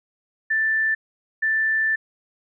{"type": "tone pair in turn", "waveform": "sine", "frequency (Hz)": [1767, 1767], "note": ["A6", "A6"], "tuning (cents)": [7, 7], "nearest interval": "unison", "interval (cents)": 0, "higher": "neither", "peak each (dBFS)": -18, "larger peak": "neither", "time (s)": [[0.5, 0.95], [1.42, 1.96]], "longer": "second", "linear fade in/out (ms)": 10, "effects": []}